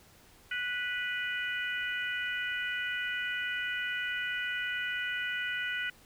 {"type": "harmonic tone", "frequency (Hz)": 492.3, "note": "B4", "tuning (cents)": -6, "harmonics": [3, 4, 5, 6], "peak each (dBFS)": [-34, -37, -40, -40], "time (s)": [0.51, 5.9], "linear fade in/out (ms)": 5, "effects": ["pink hiss -59 dBFS RMS until 6.05 s"]}